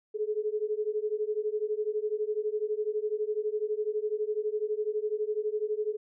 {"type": "beating tone pair", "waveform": "sine", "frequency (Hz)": [420, 432], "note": ["G#4", "A4"], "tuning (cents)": [19, -32], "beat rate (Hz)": 12, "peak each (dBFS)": -31, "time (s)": [0.14, 5.97], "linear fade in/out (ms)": 20, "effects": []}